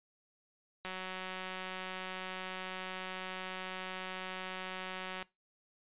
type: click train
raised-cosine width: 0.3 ms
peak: -25 dBFS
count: 815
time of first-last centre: 0.85-5.226 s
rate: 186 Hz
effects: noise-tail reverb RT60 0.2 s tail -21 dB re dry + resampled to 8000 Hz